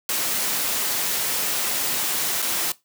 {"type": "noise with dropouts", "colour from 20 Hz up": "white", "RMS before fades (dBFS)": -24, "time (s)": [0.09, 2.72], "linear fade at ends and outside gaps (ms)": 2, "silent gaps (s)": [2.42, 2.424], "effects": ["noise-tail reverb RT60 0.2 s tail -19 dB re dry", "high-pass 150 Hz 12 dB/octave"]}